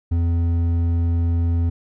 triangle tone with hard clipping, 84.8 Hz, E2, 50 cents sharp, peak -18 dBFS, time 0.11-1.7 s, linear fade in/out 10 ms, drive 10 dB, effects none

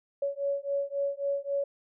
sine beating tone pair, 559 / 562.7 Hz, C#5 / C#5, +14 / +26 cents, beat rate 3.7 Hz, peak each -31 dBFS, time 0.22-1.64 s, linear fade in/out 5 ms, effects none

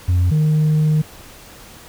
sine tone pair in turn, 89.3 / 153.97 Hz, F2 / D#3, +39 / -18 cents, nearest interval major sixth, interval 943 cents, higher second, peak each -10 dBFS, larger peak neither, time 0.08-0.31 / 0.31-1.02 s, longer second, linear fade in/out 10 ms, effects tanh soft clip ceiling -11 dBFS + pink hiss -41 dBFS RMS until 1.88 s

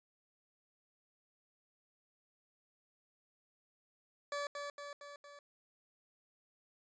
20% pulse tone with echo, 575 Hz, D5, 37 cents flat, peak -32 dBFS, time 4.32-4.47 s, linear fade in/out 2 ms, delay 230 ms, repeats 4, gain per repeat -4 dB, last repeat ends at 5.39 s, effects resampled to 16000 Hz

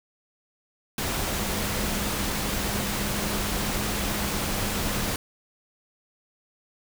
sine tone in noise, 204.5 Hz, G#3, 26 cents flat, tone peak -34 dBFS, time 1.34-5.11 s, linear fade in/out 2 ms, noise pink, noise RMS -28 dBFS, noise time 0.98-5.16 s, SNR -9 dB, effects none

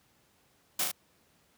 white noise with echo, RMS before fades -29 dBFS, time 0.79-0.84 s, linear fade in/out 5 ms, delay 38 ms, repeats 2, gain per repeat -3 dB, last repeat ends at 0.916 s, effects pink hiss -67 dBFS RMS until 1.57 s + high-pass 80 Hz 12 dB/octave

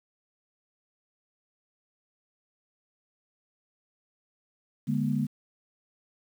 sine chord, G# diminished, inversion second, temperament equal with one note detuned, 146.83 / 207.7 / 240.9 Hz, D3 / G#3 / B3, 0 / 0 / -43 cents, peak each -29 dBFS, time 4.87-5.27 s, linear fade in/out 20 ms, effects 9-bit

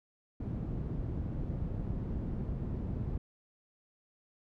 white low-pass noise, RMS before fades -36 dBFS, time 0.4-3.18 s, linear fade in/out 5 ms, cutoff 150 Hz, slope 12 dB/octave, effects none

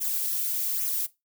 violet noise with flanger, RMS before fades -28 dBFS, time 0-1.07 s, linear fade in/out 20 ms, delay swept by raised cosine 0.22 to 3.82 ms, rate 1.2 Hz, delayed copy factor -0.65, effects noise-tail reverb RT60 0.2 s tail -18 dB re dry

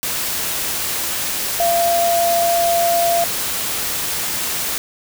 sine tone in noise, 685 Hz, F5, 34 cents flat, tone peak -14 dBFS, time 1.6-3.24 s, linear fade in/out 0 ms, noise white, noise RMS -22 dBFS, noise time 0.03-4.78 s, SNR +5 dB, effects none

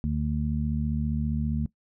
harmonic tone, 75 Hz, D2, 37 cents sharp, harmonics 1 / 2 / 3, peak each -29 / -29 / -29 dBFS, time 0.04-1.66 s, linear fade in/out 0 ms, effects noise-tail reverb RT60 0.1 s tail -19 dB re dry

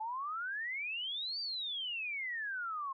sine exponential two-way sweep, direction up then down, 851 to 4722 to 1055 Hz, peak -36 dBFS, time 0-2.93 s, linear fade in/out 10 ms, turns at 1.4 s, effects none

